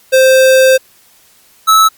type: tone pair in turn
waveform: square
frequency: 523.3 / 1303.5 Hz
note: C5 / E6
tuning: 0 / -20 cents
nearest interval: octave + major third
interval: 1580 cents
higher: second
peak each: -5 dBFS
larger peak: neither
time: 0.12-0.78 / 1.67-1.89 s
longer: first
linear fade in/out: 20 ms
effects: white hiss -47 dBFS RMS until 1.97 s + Opus 48 kbps